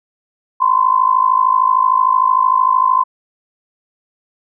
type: tone with amplitude modulation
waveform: sine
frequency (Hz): 1030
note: C6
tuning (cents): -28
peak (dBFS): -6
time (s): 0.6-3.04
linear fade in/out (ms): 20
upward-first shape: sine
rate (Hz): 53.2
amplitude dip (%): 85
effects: none